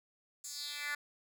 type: tone with high-pass filter sweep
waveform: 10% pulse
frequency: 291.7 Hz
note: D4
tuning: 12 cents flat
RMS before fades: -41 dBFS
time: 0.44-0.95 s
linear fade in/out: 5 ms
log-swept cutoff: 7300 to 1600 Hz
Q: 3.1
effects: none